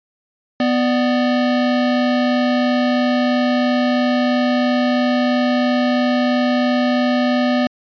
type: tone pair together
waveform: square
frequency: 248 / 593 Hz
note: B3 / D5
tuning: +7 / +17 cents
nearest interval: octave + minor third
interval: 1510 cents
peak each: -16 / -21 dBFS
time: 0.6-7.67 s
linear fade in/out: 2 ms
effects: resampled to 11025 Hz